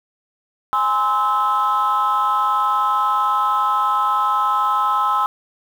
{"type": "chord", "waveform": "sine", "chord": "Ab augmented", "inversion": "none", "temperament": "just", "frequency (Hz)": [830.6, 1038.3, 1297.8], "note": ["Ab5", "C6", "E6"], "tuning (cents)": [0, -14, -27], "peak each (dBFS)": [-21, -18, -17], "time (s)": [0.73, 5.26], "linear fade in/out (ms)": 0, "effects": ["tanh soft clip ceiling -10 dBFS", "7-bit"]}